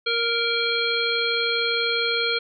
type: harmonic tone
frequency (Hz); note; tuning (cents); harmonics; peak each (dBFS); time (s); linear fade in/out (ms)
466.2; A#4; 0; 1 / 3 / 5 / 7 / 9; -27 / -27 / -27 / -27 / -27; 0.06-2.39; 10
effects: none